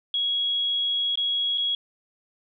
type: tone with dropouts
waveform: sine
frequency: 3322 Hz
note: G#7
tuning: in tune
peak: -22 dBFS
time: 0.14-1.75 s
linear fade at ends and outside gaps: 2 ms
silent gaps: 1.156-1.174 / 1.576-1.58 s
effects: none